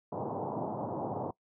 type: band-pass noise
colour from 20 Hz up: white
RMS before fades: -36 dBFS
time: 0.12-1.31 s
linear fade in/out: 5 ms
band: 100 to 920 Hz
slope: 48 dB/octave
effects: noise-tail reverb RT60 0.1 s tail -21 dB re dry